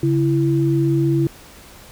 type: tone pair together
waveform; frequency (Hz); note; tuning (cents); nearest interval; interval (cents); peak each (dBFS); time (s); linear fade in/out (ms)
sine; 139.9 / 333; C#3 / E4; +16 / +18; octave + minor third; 1502; -17; 0.03-1.27; 2
effects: pink hiss -43 dBFS RMS until 1.91 s